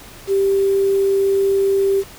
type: tone with quantisation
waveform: sine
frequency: 392 Hz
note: G4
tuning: in tune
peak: -13 dBFS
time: 0.27-2.04 s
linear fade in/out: 50 ms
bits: 6
effects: pink hiss -40 dBFS RMS until 2.18 s